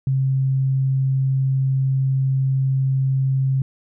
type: tone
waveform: sine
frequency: 133.6 Hz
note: C3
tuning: 36 cents sharp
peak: -16 dBFS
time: 0.07-3.62 s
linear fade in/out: 2 ms
effects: none